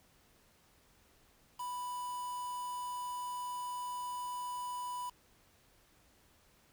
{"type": "tone with quantisation", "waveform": "triangle", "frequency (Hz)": 987.8, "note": "B5", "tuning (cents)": 0, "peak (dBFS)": -36, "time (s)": [1.59, 5.1], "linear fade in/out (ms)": 10, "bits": 8, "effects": ["pink hiss -67 dBFS RMS until 6.72 s"]}